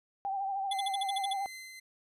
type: tone with vibrato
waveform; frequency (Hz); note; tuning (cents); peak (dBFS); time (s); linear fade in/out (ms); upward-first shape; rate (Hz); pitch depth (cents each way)
sine; 784; G5; 0; -31; 0.25-1.46; 0; triangle; 13; 54
type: tone with tremolo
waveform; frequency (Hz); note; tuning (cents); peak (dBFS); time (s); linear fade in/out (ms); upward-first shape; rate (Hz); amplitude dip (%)
sawtooth; 2062; C7; -26; -39; 0.71-1.8; 10; triangle; 2.7; 40
type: tone bursts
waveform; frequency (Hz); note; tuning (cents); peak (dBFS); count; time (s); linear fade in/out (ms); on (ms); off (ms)
square; 3428; A7; -46; -32; 9; 0.71-1.333; 5; 23; 52
effects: resampled to 32000 Hz